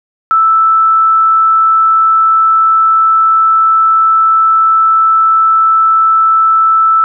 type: tone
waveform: sine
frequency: 1318.5 Hz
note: E6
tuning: in tune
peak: -5 dBFS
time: 0.31-7.04 s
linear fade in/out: 0 ms
effects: none